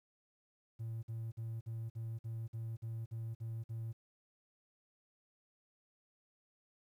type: tone bursts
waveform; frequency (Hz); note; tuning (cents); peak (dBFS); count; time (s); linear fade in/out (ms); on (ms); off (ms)
triangle; 113.4; A#2; -47; -36; 11; 0.79-3.93; 20; 240; 50
effects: tanh soft clip ceiling -34 dBFS + 12-bit